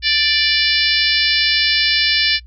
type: harmonic tone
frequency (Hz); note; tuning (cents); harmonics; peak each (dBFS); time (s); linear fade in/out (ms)
587.3; D5; 0; 3 / 4 / 5 / 6 / 7 / 8 / 9; -21 / -21 / -21 / -21 / -21 / -21 / -21; 0.02-2.4; 50
effects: noise-tail reverb RT60 0.1 s tail -23 dB re dry + added 60 Hz sine -37 dBFS peak until 2.46 s